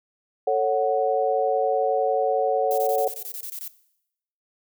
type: chord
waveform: sine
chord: F# minor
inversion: first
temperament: just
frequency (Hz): 444 / 555 / 740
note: A4 / C#5 / F#5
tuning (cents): +16 / +2 / 0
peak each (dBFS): -23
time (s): 0.47-3.08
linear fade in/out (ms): 5
type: noise bursts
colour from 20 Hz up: violet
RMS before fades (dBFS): -34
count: 11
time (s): 2.71-3.678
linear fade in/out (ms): 0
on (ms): 68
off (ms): 22
effects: noise-tail reverb RT60 0.8 s tail -17 dB re dry